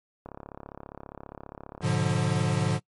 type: click train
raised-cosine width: 1 ms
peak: -26 dBFS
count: 55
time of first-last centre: 0.26-1.807 s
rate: 34.9 Hz
type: chord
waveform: square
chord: G# diminished seventh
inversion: none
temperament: equal with one note detuned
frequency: 103.83 / 123.47 / 146.83 / 178.28 Hz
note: G#2 / B2 / D3 / F3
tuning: 0 / 0 / 0 / +36 cents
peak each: -30 / -31 / -28 / -30 dBFS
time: 1.81-2.8 s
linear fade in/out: 50 ms
effects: noise-tail reverb RT60 0.1 s tail -24 dB re dry + MP3 48 kbps